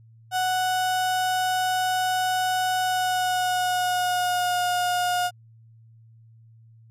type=tone with pitch glide; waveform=35% pulse; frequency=740 to 716.4 Hz; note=F#5 to F5; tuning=0 to +44 cents; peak=-20 dBFS; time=0.31-5.31 s; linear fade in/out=50 ms; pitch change=-56 cents; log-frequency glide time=2.8-4.61 s; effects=added 113 Hz sine -49 dBFS peak until 6.9 s + resampled to 32000 Hz